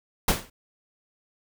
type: noise with exponential decay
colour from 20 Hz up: pink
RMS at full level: -17 dBFS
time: 0.28-0.5 s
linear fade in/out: 5 ms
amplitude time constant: 47 ms
effects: none